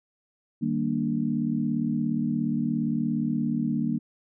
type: chord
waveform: sine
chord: Eb major seventh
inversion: none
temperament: equal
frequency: 155.56 / 196 / 233.1 / 293.7 Hz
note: Eb3 / G3 / Bb3 / D4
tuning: 0 / 0 / 0 / 0 cents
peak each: -31 / -31 / -26 / -31 dBFS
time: 0.61-3.99 s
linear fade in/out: 20 ms
effects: none